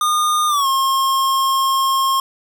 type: tone with pitch glide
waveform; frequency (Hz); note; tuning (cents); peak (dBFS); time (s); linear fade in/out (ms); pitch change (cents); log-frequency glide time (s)
square; 1219 to 1073.5; D#6 to C6; -36 to +44; -15; 0.01-2.2; 2; -220; 0.48-0.67
effects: none